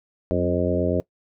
harmonic tone with a mistuned harmonic, 88.6 Hz, F2, 25 cents sharp, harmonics 1 / 2 / 3 / 4 / 5 / 6 / 7, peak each -27 / -27 / -27 / -27 / -27 / -27 / -27 dBFS, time 0.31-1 s, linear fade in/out 0 ms, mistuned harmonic 2, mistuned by +32 cents, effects noise-tail reverb RT60 0.1 s tail -21 dB re dry

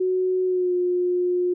sine tone with pitch glide, 370 to 358 Hz, F#4 to F4, 0 to +43 cents, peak -19 dBFS, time 0-1.54 s, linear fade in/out 10 ms, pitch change -57 cents, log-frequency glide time 0.45-0.74 s, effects none

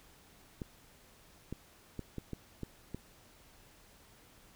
clicks, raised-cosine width 3 ms, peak -26 dBFS, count 7, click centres 0.618 / 1.526 / 1.993 / 2.183 / 2.333 / 2.633 / 2.946 s, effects pink hiss -61 dBFS RMS until 4.55 s

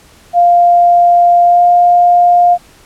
sine tone with pitch glide, 698.5 to 704.6 Hz, F5 to F5, 0 to +15 cents, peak -4 dBFS, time 0.33-2.58 s, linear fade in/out 50 ms, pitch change +15 cents, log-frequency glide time 1.44-1.63 s, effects pink hiss -43 dBFS RMS until 2.85 s + low-pass 12000 Hz 12 dB/octave

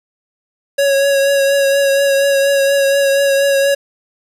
square tone with vibrato, 554.4 Hz, C#5, in tune, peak -11 dBFS, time 0.78-3.75 s, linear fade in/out 10 ms, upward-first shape triangle, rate 4.2 Hz, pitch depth 25 cents each way, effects resampled to 32000 Hz + 7-bit

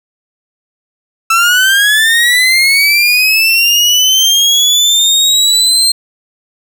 30% pulse linear sweep, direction up, 1318.5 to 4187 Hz, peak -4 dBFS, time 1.3-5.92 s, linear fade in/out 5 ms, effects none

